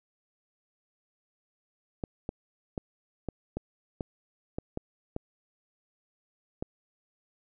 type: clicks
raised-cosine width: 2 ms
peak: -19 dBFS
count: 10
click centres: 2.038 / 2.291 / 2.778 / 3.287 / 3.57 / 4.008 / 4.585 / 4.774 / 5.164 / 6.625 s
effects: none